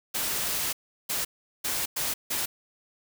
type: noise bursts at uneven times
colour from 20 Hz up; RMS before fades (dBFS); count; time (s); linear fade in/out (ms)
white; -29; 5; 0.14-0.73 / 1.09-1.25 / 1.64-1.86 / 1.96-2.14 / 2.3-2.46; 10
effects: none